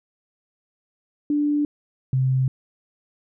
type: tone pair in turn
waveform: sine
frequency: 293.7 / 130.83 Hz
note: D4 / C3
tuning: 0 / 0 cents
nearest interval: octave + major second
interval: 1400 cents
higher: first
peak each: -18 / -17 dBFS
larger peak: second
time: 1.3-1.65 / 2.13-2.48 s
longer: neither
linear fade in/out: 2 ms
effects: none